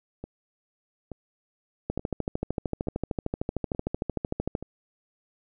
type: two click trains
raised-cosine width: 2 ms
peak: -14 / -23 dBFS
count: 36 / 6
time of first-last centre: 1.9-4.552 / 0.24-4.626 s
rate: 13.2 / 1.14 Hz
effects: none